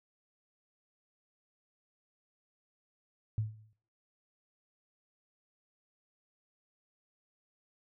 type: tone with exponential decay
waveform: sine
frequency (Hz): 108.5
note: A2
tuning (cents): -24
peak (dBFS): -27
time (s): 3.38-3.73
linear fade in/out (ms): 0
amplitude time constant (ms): 76
effects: noise-tail reverb RT60 0.5 s tail -17 dB re dry